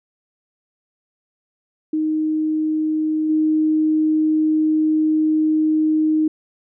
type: tone with level steps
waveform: sine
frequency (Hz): 311.1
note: D#4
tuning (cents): 0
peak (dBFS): -17 / -14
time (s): 1.93-6.28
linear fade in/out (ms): 5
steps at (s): 3.29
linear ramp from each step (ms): 10
effects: none